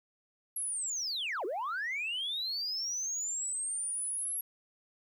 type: linear two-way sweep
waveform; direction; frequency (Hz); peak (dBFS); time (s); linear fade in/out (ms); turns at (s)
sine; down then up; 11360 to 334.9 to 11360; -31; 0.56-4.41; 5; 1.45
effects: tanh soft clip ceiling -30 dBFS + 11-bit